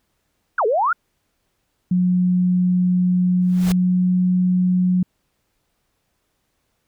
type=exponential two-way sweep; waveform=sine; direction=down then up; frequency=1634 to 404.7 to 1485 Hz; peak=-15 dBFS; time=0.58-0.93 s; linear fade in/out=5 ms; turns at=0.66 s
type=tone with pitch glide; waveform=sine; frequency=180.7 to 181.85 Hz; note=F#3 to F#3; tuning=-41 to -30 cents; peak=-14 dBFS; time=1.91-5.03 s; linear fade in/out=5 ms; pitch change=+11 cents; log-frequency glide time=3.27-4.14 s
type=noise with exponential growth; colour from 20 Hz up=pink; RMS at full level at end=-25 dBFS; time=3.41-3.72 s; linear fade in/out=1 ms; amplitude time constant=66 ms
effects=pink hiss -70 dBFS RMS until 6.87 s